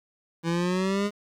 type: exponential sweep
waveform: 25% pulse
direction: up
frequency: 164.81 to 207.7 Hz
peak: -20 dBFS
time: 0.43-1.11 s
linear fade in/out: 50 ms
effects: low-pass 7000 Hz 12 dB/octave + 9-bit